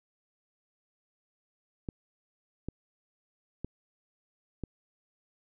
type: clicks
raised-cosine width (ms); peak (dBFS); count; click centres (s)
3; -22; 4; 1.888 / 2.686 / 3.646 / 4.637
effects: none